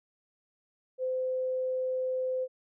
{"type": "tone", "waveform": "sine", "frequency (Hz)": 514, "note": "C5", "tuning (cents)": -31, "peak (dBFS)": -28, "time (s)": [0.98, 2.48], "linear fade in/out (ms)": 50, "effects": []}